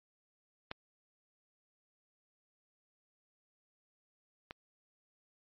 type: clicks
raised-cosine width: 0.3 ms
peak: -22 / -25 dBFS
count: 2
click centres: 0.714 / 4.509 s
effects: low-pass 5000 Hz 12 dB/octave + MP3 32 kbps